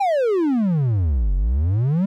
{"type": "exponential two-way sweep", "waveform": "triangle", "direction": "down then up", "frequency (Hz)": [828, 43.65, 203.5], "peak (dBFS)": -14, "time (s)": [0, 2.06], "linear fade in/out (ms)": 10, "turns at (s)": 1.35, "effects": []}